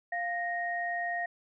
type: tone pair together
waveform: sine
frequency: 698.5 / 1864.8 Hz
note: F5 / A#6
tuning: 0 / 0 cents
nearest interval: octave + perfect fourth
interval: 1700 cents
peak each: -33 / -33 dBFS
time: 0.12-1.26 s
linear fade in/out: 5 ms
effects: none